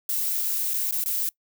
violet noise with dropouts, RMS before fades -26 dBFS, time 0.09-1.29 s, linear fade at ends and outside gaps 1 ms, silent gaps 0.736-0.741 / 0.91-0.924 / 1.039-1.059 s, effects noise-tail reverb RT60 0.1 s tail -23 dB re dry

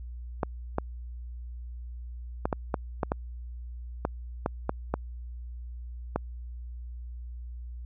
clicks, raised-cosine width 1 ms, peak -12 dBFS, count 12, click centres 0.432 / 0.784 / 2.455 / 2.528 / 2.742 / 3.032 / 3.119 / 4.051 / 4.461 / 4.694 / 4.94 / 6.16 s, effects added 60 Hz sine -37 dBFS peak until 7.85 s

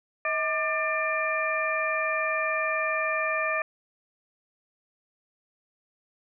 harmonic tone with a mistuned harmonic, 596 Hz, D5, 25 cents sharp, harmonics 1 / 2 / 3 / 4, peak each -30 / -30 / -30 / -30 dBFS, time 0.25-3.62 s, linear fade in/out 2 ms, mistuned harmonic 1, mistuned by +110 cents, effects none

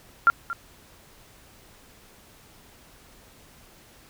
sine tone with echo, 1382 Hz, F6, 19 cents flat, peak -12 dBFS, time 0.27-0.3 s, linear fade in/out 0 ms, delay 230 ms, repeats 1, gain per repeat -15 dB, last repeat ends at 0.53 s, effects pink hiss -53 dBFS RMS until 4.09 s

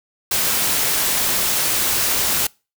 white noise, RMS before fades -19 dBFS, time 0.31-2.47 s, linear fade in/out 5 ms, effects noise-tail reverb RT60 0.3 s tail -25 dB re dry

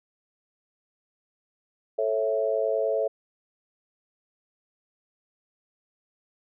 sine chord, A major, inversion none, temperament equal with one note detuned, 440 / 548.9 / 659.3 Hz, A4 / C#5 / E5, 0 / -17 / 0 cents, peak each -27 dBFS, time 1.98-3.08 s, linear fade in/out 10 ms, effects none

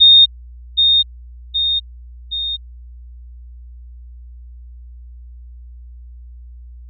sine tone with echo, 3682 Hz, A#7, 22 cents flat, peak -4 dBFS, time 0-0.26 s, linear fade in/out 20 ms, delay 770 ms, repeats 3, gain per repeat -5 dB, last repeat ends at 2.57 s, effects added 60 Hz sine -34 dBFS peak until 6.89 s

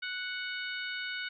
harmonic tone with a mistuned harmonic, 740 Hz, F#5, in tune, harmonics 2 / 3 / 4 / 5 / 6, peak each -37 / -41 / -43 / -45 / -47 dBFS, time 0.02-1.29 s, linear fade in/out 10 ms, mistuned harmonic 6, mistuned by -40 cents, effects none

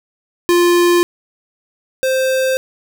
square tone pair in turn, 349.2 / 523.2 Hz, F4 / C5, 0 / 0 cents, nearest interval perfect fifth, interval 700 cents, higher second, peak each -10 / -14 dBFS, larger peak first, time 0.49-1.03 / 2.03-2.57 s, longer neither, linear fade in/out 0 ms, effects none

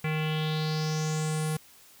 square tone with low-pass filter sweep, 155.56 Hz, D#3, in tune, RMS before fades -29 dBFS, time 0.04-1.57 s, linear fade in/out 5 ms, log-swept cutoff 2300 to 11000 Hz, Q 4.4, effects white hiss -55 dBFS RMS until 2 s

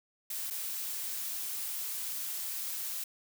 blue noise with dropouts, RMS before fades -37 dBFS, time 0.3-3.04 s, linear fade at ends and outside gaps 5 ms, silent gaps 0.502-0.506 s, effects none

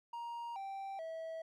triangle tone with pitch steps, 940 / 781.4 / 649.5 Hz, A#5 / G5 / E5, +14 / -6 / -26 cents, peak -39 dBFS, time 0.13-1.42 s, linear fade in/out 5 ms, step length 430 ms, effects none

